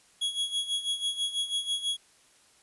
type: tone with tremolo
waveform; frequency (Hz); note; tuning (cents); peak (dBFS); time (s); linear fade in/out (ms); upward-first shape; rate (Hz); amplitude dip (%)
45% pulse; 3332; G#7; +5; -25; 0.21-1.97; 10; sine; 6.1; 75
effects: white hiss -61 dBFS RMS until 2.62 s + resampled to 24000 Hz